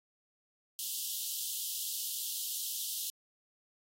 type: high-pass noise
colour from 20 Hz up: white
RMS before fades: -37 dBFS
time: 0.79-3.1 s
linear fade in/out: 0 ms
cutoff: 2900 Hz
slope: 96 dB/octave
effects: AAC 48 kbps